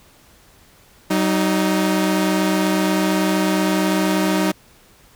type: tone pair together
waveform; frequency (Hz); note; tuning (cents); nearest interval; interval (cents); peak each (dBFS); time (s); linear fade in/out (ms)
sawtooth; 189.85 / 311.1; F#3 / D#4; +45 / 0; major sixth; 855; -15; 1.1-4.52; 10
effects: pink hiss -51 dBFS RMS until 5.15 s